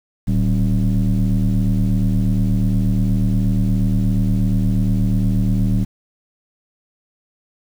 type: tone with frequency modulation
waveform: sine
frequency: 111.6 Hz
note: A2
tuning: 25 cents sharp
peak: -12 dBFS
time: 0.27-5.85 s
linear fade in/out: 20 ms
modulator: 77.2 Hz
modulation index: 1.4
effects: tanh soft clip ceiling -11 dBFS + 7-bit